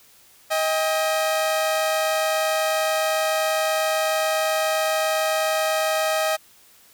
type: tone pair together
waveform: sawtooth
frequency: 631 / 800.6 Hz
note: D#5 / G5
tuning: +24 / +36 cents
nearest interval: major third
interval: 412 cents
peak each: -17 / -23 dBFS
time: 0.5-6.37 s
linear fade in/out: 20 ms
effects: white hiss -53 dBFS RMS until 6.93 s